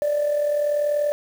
sine tone with amplitude modulation, 588 Hz, D5, 2 cents sharp, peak -15 dBFS, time 0.02-1.12 s, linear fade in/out 0 ms, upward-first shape sine, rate 40.3 Hz, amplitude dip 55%, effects tanh soft clip ceiling -15 dBFS + 7-bit

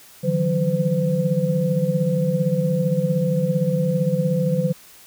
sine tone cluster, 149.5 / 165.1 / 182.5 / 509 Hz, D3 / E3 / F#3 / C5, +31 / +3 / -24 / -48 cents, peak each -23 dBFS, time 0.23-4.73 s, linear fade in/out 20 ms, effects white hiss -47 dBFS RMS until 5.06 s

